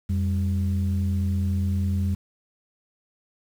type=tone pair together; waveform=sine; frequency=88.11 / 197.8 Hz; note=F2 / G3; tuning=+16 / +16 cents; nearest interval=octave + major second; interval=1400 cents; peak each=-21 / -26 dBFS; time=0.09-2.15 s; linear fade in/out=10 ms; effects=tanh soft clip ceiling -16 dBFS + 8-bit